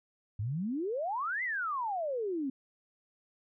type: exponential two-way sweep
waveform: sine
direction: up then down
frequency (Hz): 96 to 2093 to 256.1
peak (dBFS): -31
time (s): 0.39-2.5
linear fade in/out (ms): 5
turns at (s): 1.43
effects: none